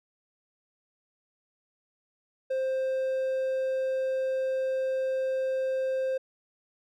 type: tone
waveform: triangle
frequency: 525 Hz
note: C5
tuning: 6 cents sharp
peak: -24 dBFS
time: 2.5-6.18 s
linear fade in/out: 10 ms
effects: none